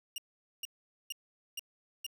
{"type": "tone bursts", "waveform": "sawtooth", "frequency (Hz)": 2829, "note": "F7", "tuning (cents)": 22, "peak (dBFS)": -33, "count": 5, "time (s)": [0.16, 2.065], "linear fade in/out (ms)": 2, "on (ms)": 21, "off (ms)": 450, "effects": []}